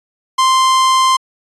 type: tone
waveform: 45% pulse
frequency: 1045 Hz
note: C6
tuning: 2 cents flat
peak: -9 dBFS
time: 0.38-1.17 s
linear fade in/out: 10 ms
effects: resampled to 22050 Hz